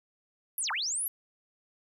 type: linear two-way sweep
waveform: sine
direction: down then up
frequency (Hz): 11880 to 794 to 11880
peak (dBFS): -29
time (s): 0.58-1.08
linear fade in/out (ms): 2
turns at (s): 0.71
effects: 11-bit